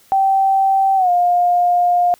sine tone with pitch glide, 776 to 707.5 Hz, G5 to F5, -18 to +22 cents, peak -11 dBFS, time 0.12-2.14 s, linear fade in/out 0 ms, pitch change -160 cents, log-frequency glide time 0.96-1.1 s, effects white hiss -51 dBFS RMS until 2.19 s

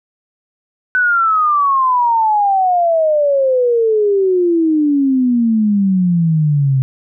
sine exponential sweep, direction down, 1512 to 130.2 Hz, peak -10 dBFS, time 0.95-6.82 s, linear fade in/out 0 ms, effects none

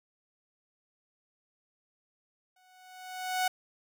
sawtooth tone with exponential growth, 740 Hz, F#5, in tune, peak -21 dBFS, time 2.56-3.48 s, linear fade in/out 5 ms, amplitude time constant 200 ms, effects none

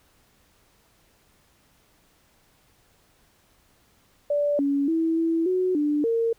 sine tone with pitch steps, 582 / 281.2 / 326 / 329 / 368.4 / 295.6 / 458.8 Hz, D5 / C#4 / E4 / E4 / F#4 / D4 / A#4, -16 / +25 / -19 / -3 / -7 / +11 / -28 cents, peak -20 dBFS, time 4.3-6.33 s, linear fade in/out 5 ms, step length 290 ms, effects pink hiss -62 dBFS RMS until 6.38 s

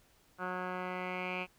10% pulse tone with low-pass filter sweep, 182.5 Hz, F#3, 24 cents flat, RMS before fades -38 dBFS, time 0.38-1.47 s, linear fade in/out 50 ms, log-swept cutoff 1500 to 2500 Hz, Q 6.5, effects pink hiss -67 dBFS RMS until 1.58 s

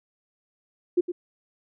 sine tone with echo, 354 Hz, F4, 23 cents sharp, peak -16 dBFS, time 0.97-1.01 s, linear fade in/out 10 ms, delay 110 ms, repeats 1, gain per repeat -10 dB, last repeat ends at 1.12 s, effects none

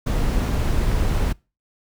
brown noise, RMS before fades -20 dBFS, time 0.06-1.33 s, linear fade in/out 10 ms, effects noise-tail reverb RT60 0.3 s tail -25 dB re dry

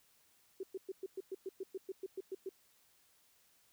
sine tone bursts, 382.1 Hz, G4, 44 cents flat, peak -38 dBFS, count 14, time 0.6-2.492 s, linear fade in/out 5 ms, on 33 ms, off 110 ms, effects white hiss -70 dBFS RMS until 3.72 s

